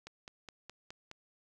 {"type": "click train", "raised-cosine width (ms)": 0.2, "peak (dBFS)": -29, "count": 6, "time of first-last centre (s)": [0.07, 1.114], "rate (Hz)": 4.79, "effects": []}